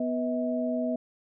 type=tone cluster; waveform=sine; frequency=247.1 / 490.7 / 641 Hz; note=B3 / B4 / E5; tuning=+1 / -11 / -49 cents; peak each=-28 / -37 / -30 dBFS; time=0-0.96 s; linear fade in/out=5 ms; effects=none